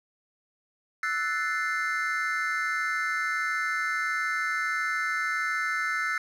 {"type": "chord", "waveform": "triangle", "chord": "F# half-diminished seventh", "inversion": "third", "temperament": "equal", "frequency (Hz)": [1318.5, 1480, 1760, 2093], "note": ["E6", "F#6", "A6", "C7"], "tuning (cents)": [0, 0, 0, 0], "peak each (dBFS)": -30, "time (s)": [1.03, 6.18], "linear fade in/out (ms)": 2, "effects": []}